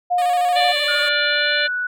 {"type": "tone", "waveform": "sine", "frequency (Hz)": 714, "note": "F5", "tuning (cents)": 38, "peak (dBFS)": -15, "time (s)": [0.1, 0.73], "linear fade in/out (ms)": 20}
{"type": "tone with vibrato", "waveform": "10% pulse", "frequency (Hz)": 585, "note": "D5", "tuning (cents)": -7, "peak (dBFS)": -20, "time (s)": [0.18, 1.09], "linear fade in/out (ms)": 5, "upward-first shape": "square", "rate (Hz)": 13, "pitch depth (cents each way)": 74}
{"type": "harmonic tone", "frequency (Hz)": 588, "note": "D5", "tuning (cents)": 2, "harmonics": [1, 3, 4, 5, 6, 7], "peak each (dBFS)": [-25, -25, -25, -25, -25, -25], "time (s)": [0.55, 1.68], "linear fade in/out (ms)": 20}
{"type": "tone with pitch glide", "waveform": "sine", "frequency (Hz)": [1436, 1476.4], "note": ["F6", "F#6"], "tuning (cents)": [48, -4], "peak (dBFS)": -20, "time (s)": [0.88, 1.87], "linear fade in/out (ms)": 5, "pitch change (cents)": 48, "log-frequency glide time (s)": [1.25, 1.53]}
{"effects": []}